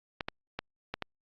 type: clicks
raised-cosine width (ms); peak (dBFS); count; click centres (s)
0.3; -17; 5; 0.208 / 0.285 / 0.59 / 0.94 / 1.023
effects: low-pass 5000 Hz 12 dB/octave + Opus 48 kbps